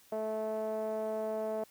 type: tone with low-pass filter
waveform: 5% pulse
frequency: 217.8 Hz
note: A3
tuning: 17 cents flat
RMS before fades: -35 dBFS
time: 0.12-1.64 s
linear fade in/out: 5 ms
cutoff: 590 Hz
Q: 4.8
effects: white hiss -62 dBFS RMS until 1.7 s

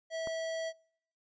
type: tone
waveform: square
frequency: 651 Hz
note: E5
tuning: 22 cents flat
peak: -35 dBFS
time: 0.1-0.73 s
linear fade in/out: 50 ms
type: click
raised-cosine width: 1 ms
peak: -28 dBFS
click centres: 0.273 s
effects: noise-tail reverb RT60 0.7 s tail -26 dB re dry + resampled to 16000 Hz

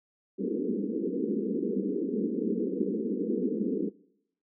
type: band-pass noise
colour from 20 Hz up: pink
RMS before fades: -30 dBFS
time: 0.38-3.9 s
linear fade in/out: 20 ms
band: 190 to 470 Hz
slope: 96 dB/octave
effects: noise-tail reverb RT60 0.8 s tail -23 dB re dry

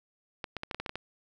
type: clicks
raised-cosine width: 0.3 ms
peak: -19 dBFS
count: 9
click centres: 0.442 / 0.567 / 0.634 / 0.712 / 0.746 / 0.8 / 0.862 / 0.894 / 0.956 s
effects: none

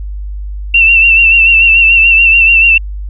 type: tone with vibrato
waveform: sine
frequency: 2702 Hz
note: E7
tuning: 42 cents sharp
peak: -3 dBFS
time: 0.74-2.78 s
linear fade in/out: 5 ms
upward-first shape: sine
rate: 6.9 Hz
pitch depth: 45 cents each way
effects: added 50 Hz sine -18 dBFS peak until 3.09 s

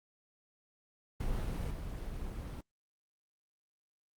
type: noise with level steps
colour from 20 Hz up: brown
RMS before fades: -35 / -40 dBFS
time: 1.2-2.61 s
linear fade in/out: 5 ms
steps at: 1.7 s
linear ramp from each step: 10 ms
effects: Opus 24 kbps

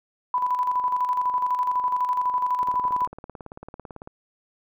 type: tone with tremolo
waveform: sine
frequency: 995 Hz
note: B5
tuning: 13 cents sharp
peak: -19 dBFS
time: 0.34-3.07 s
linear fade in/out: 2 ms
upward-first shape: square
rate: 12 Hz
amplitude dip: 50%
type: click train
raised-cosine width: 1 ms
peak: -24 dBFS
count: 27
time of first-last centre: 2.63-4.074 s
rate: 18 Hz
effects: none

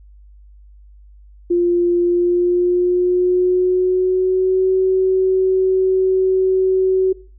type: tone with pitch glide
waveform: sine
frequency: 349.2 to 376.4 Hz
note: F4 to F#4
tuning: 0 to +30 cents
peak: -12 dBFS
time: 1.5-7.13 s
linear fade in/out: 10 ms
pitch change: +130 cents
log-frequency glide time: 2.01-4.71 s
effects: noise-tail reverb RT60 0.4 s tail -20 dB re dry + added 50 Hz sine -41 dBFS peak until 7.38 s

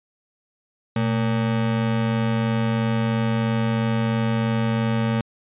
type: ring-modulated tone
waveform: square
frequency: 171.9 Hz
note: F3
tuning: 27 cents flat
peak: -17 dBFS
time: 0.96-5.21 s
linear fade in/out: 2 ms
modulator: 51.5 Hz
effects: resampled to 8000 Hz

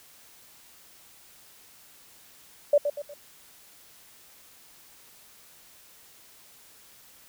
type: tone with echo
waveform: sine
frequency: 581 Hz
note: D5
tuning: 19 cents flat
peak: -15 dBFS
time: 2.73-2.78 s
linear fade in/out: 5 ms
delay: 120 ms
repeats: 3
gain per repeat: -8 dB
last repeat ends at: 3.14 s
effects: white hiss -54 dBFS RMS until 7.28 s

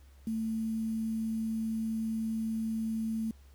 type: tone with quantisation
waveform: sine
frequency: 222.4 Hz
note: A3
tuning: 19 cents sharp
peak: -30 dBFS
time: 0.27-3.31 s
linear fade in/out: 2 ms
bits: 9
effects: added 68 Hz sine -53 dBFS peak until 3.54 s + pink hiss -66 dBFS RMS until 3.54 s

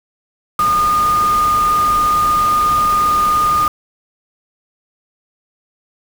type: tone in noise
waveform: sine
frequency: 1221 Hz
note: D#6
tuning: 33 cents flat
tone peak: -11 dBFS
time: 0.59-3.68 s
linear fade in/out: 2 ms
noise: pink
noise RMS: -26 dBFS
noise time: 0.59-3.68 s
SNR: +12 dB
effects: none

